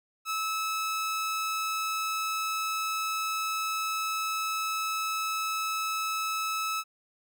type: tone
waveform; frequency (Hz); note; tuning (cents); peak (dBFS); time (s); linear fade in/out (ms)
sawtooth; 1300; E6; -24; -25; 0.25-6.84; 50
effects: none